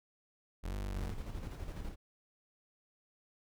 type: linear two-way sweep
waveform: 35% pulse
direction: up then down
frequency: 40 to 50.2 to 45.83 Hz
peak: -35 dBFS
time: 0.63-1.12 s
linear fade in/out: 20 ms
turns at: 0.74 s
type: noise with tremolo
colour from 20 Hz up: brown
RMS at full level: -41 dBFS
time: 0.93-1.96 s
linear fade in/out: 50 ms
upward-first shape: square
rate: 12 Hz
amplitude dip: 40%
effects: none